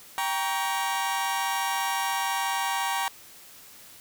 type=chord; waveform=sawtooth; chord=G diminished; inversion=none; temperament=just; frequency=784 / 940.8 / 1128.9 Hz; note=G5 / Bb5 / Db6; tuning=0 / +16 / +31 cents; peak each=-26 / -25 / -29 dBFS; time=0.18-3.08 s; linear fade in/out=0 ms; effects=white hiss -49 dBFS RMS until 4 s